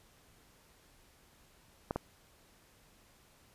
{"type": "clicks", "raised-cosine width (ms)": 1, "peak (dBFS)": -19, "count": 2, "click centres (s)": [1.909, 1.96], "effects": ["pink hiss -64 dBFS RMS until 3.54 s", "resampled to 32000 Hz"]}